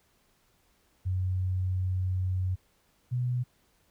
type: tone pair in turn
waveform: sine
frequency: 92.5 / 123.94 Hz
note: F#2 / B2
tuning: 0 / +7 cents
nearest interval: perfect fourth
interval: 507 cents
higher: second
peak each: -26 dBFS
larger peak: neither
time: 1.05-2.56 / 3.11-3.44 s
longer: first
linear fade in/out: 20 ms
effects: pink hiss -68 dBFS RMS until 3.9 s